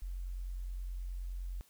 sine tone, 44.84 Hz, F1, 46 cents sharp, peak -37 dBFS, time 0.02-1.61 s, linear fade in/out 0 ms, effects white hiss -66 dBFS RMS until 1.69 s

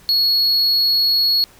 triangle tone, 4343 Hz, C#8, 36 cents flat, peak -12 dBFS, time 0.09-1.44 s, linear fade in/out 0 ms, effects pink hiss -48 dBFS RMS until 1.59 s

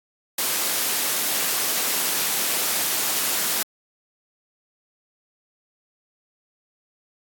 white noise, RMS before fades -23 dBFS, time 0.38-3.63 s, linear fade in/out 5 ms, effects high-pass 200 Hz 12 dB/octave + AAC 64 kbps

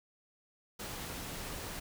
pink noise, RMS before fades -42 dBFS, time 0.79-1.8 s, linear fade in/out 10 ms, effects none

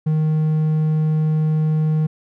triangle tone, 155.56 Hz, D#3, in tune, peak -13 dBFS, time 0.06-2.07 s, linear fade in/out 10 ms, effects none

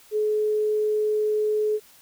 sine tone, 426.1 Hz, G#4, 44 cents sharp, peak -20 dBFS, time 0.11-1.8 s, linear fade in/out 50 ms, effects white hiss -53 dBFS RMS until 2.01 s

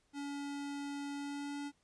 square tone with pitch glide, 283.9 to 286.4 Hz, C#4 to D4, +41 to -43 cents, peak -40 dBFS, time 0.13-1.72 s, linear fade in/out 50 ms, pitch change +16 cents, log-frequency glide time 1.14-1.6 s, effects pink hiss -75 dBFS RMS until 1.83 s + resampled to 22050 Hz

